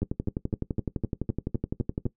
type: two click trains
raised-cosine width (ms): 3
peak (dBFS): -15 / -16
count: 25 / 9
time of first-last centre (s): 0.03-2.064 / 0.02-2.056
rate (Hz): 11.8 / 3.93
effects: noise-tail reverb RT60 0.1 s tail -18 dB re dry